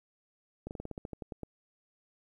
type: slowing click train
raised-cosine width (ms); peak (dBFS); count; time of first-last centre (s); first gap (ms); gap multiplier
2; -26; 12; 0.67-1.433; 39; 1.11
effects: 11-bit